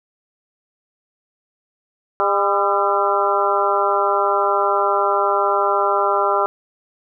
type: harmonic tone with a mistuned harmonic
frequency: 200.9 Hz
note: G3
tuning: 43 cents sharp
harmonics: 2 / 3 / 4 / 5 / 6 / 7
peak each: -22 / -22 / -22 / -22 / -22 / -22 dBFS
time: 2.2-6.46 s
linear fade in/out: 0 ms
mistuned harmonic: 7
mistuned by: -67 cents
effects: none